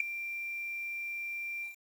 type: tone with ADSR envelope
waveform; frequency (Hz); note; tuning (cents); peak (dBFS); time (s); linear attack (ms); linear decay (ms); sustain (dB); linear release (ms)
sine; 2366; D7; +12; -19; 0-1.76; 4; 4; -16; 130
effects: tanh soft clip ceiling -18 dBFS + 9-bit